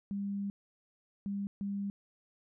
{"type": "tone bursts at uneven times", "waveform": "sine", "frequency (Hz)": 200, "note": "G3", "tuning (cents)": 35, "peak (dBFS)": -33, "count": 3, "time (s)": [[0.11, 0.5], [1.26, 1.47], [1.61, 1.9]], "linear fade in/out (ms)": 0, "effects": []}